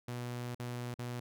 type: tone with dropouts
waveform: sawtooth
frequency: 121.8 Hz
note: B2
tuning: 24 cents flat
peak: -34 dBFS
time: 0.08-1.2 s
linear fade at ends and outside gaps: 5 ms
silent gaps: 0.548-0.596 / 0.942-0.988 s
effects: none